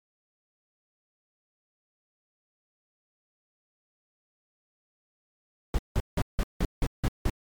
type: noise bursts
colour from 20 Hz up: brown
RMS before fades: -24 dBFS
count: 8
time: 5.74-7.298 s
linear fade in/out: 2 ms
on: 46 ms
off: 170 ms
effects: MP3 96 kbps